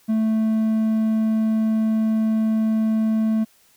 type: tone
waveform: triangle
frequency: 220 Hz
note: A3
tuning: in tune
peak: -15 dBFS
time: 0.08-3.45 s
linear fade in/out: 20 ms
effects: white hiss -57 dBFS RMS until 3.76 s